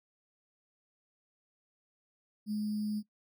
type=tone with sample-and-hold; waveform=sine; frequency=211 Hz; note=G#3; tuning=28 cents sharp; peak=-31 dBFS; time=2.46-3.03 s; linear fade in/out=50 ms; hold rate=4900 Hz; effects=noise-tail reverb RT60 0.1 s tail -18 dB re dry